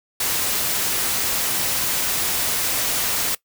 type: noise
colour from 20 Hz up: white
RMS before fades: -22 dBFS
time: 0.2-3.35 s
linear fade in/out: 5 ms
effects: noise-tail reverb RT60 0.1 s tail -20 dB re dry